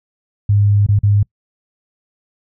sine tone with dropouts, 102.2 Hz, G#2, 27 cents flat, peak -9 dBFS, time 0.49-1.23 s, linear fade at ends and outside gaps 5 ms, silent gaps 0.865-0.887 / 0.99-1.033 s, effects noise-tail reverb RT60 0.1 s tail -26 dB re dry

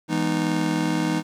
square chord, E major seventh, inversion none, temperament just, 164.81 / 206 / 247.2 / 309 Hz, E3 / G#3 / B3 / D#4, 0 / -14 / +2 / -12 cents, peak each -27 / -30 / -30 / -25 dBFS, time 0.08-1.23 s, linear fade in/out 50 ms, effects low-pass 9000 Hz 12 dB/octave + 9-bit

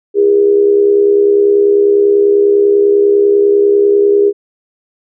sine tone with amplitude modulation, 405.8 Hz, G#4, 40 cents flat, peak -3 dBFS, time 0.14-4.33 s, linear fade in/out 50 ms, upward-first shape sine, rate 70.1 Hz, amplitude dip 60%, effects none

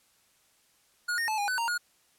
square tone with pitch steps, 1441 / 1844 / 868 / 816 / 1502 / 929 / 1438 Hz, F#6 / A#6 / A5 / G#5 / F#6 / A#5 / F#6, -46 / -19 / -24 / -31 / +26 / -6 / -50 cents, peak -28 dBFS, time 1.08-1.78 s, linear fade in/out 10 ms, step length 100 ms, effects white hiss -66 dBFS RMS until 2.18 s + low-pass 12000 Hz 12 dB/octave

